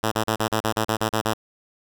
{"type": "tone bursts", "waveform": "5% pulse", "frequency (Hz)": 110, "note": "A2", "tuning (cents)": 0, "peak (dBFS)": -9, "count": 11, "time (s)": [0.03, 1.336], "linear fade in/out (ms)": 10, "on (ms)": 86, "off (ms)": 36, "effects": []}